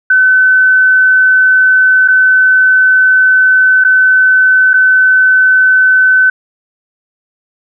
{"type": "tone with dropouts", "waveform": "sine", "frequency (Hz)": 1517, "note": "F#6", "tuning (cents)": 43, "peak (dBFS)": -4, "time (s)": [0.1, 6.3], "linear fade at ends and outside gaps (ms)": 5, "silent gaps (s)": [[2.078, 2.083], [3.84, 3.847], [4.734, 4.739]], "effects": []}